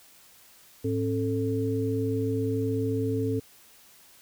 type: tone cluster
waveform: sine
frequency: 107.6 / 268.9 / 441.3 Hz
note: A2 / C4 / A4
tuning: -38 / +47 / +5 cents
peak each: -29 dBFS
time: 0.84-3.4 s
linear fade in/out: 10 ms
effects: white hiss -55 dBFS RMS until 4.21 s